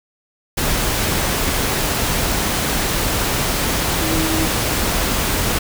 sine tone in noise, 320 Hz, D#4, 49 cents sharp, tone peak -21 dBFS, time 4.01-4.46 s, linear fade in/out 10 ms, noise pink, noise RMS -19 dBFS, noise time 0.57-5.59 s, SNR -5 dB, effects none

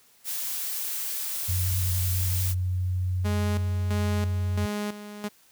blue noise, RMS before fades -31 dBFS, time 0.24-2.55 s, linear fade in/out 50 ms
sine tone with pitch glide, 91 to 91.63 Hz, F#2 to F#2, -28 to -16 cents, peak -23 dBFS, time 1.48-4.66 s, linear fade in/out 10 ms, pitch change +12 cents, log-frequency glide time 1.84-3.59 s
sawtooth tone with tremolo, 207.7 Hz, G#3, in tune, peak -24 dBFS, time 3.24-5.29 s, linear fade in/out 20 ms, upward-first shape square, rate 1.5 Hz, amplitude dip 70%
effects white hiss -59 dBFS RMS until 5.51 s + high-pass 60 Hz 12 dB/octave

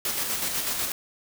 white noise with tremolo, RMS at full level -27 dBFS, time 0.05-0.92 s, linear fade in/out 2 ms, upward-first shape square, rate 8.1 Hz, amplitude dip 35%, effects none

